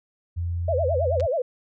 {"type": "tone", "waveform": "sine", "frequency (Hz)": 86, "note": "F2", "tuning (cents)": -26, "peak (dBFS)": -24, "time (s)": [0.36, 1.27], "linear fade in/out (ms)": 20}
{"type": "tone with vibrato", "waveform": "sine", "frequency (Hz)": 579, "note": "D5", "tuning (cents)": -25, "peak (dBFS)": -21, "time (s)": [0.68, 1.42], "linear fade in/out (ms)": 5, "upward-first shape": "sine", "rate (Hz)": 9.3, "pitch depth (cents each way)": 280}
{"type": "clicks", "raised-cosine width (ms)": 0.2, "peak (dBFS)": -22, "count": 2, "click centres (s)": [1.199, 1.206]}
{"effects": []}